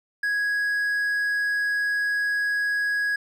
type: tone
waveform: triangle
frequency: 1661.2 Hz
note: G#6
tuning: in tune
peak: -20 dBFS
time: 0.23-3.16 s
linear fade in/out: 5 ms
effects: none